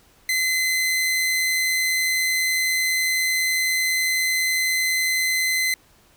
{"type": "tone", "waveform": "sawtooth", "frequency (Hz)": 2046, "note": "C7", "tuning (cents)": -39, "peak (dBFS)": -16, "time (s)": [0.29, 5.74], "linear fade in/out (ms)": 2, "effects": ["pink hiss -56 dBFS RMS until 6.16 s"]}